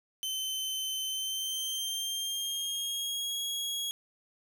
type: tone with pitch glide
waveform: sawtooth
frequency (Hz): 3073 to 3313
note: G7 to G#7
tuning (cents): -35 to -5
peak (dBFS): -29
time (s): 0.23-3.91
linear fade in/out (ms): 0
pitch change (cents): +130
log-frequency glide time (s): 1.06-3.39
effects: none